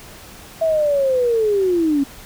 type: linear sweep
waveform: sine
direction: down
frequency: 659.3 to 270.5 Hz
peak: -14 dBFS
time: 0.61-2.04 s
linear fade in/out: 10 ms
effects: pink hiss -40 dBFS RMS until 2.25 s